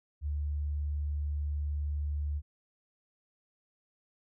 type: tone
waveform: sine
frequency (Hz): 73.42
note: D2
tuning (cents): 0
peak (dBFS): -30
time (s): 0.21-2.42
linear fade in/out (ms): 50
effects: none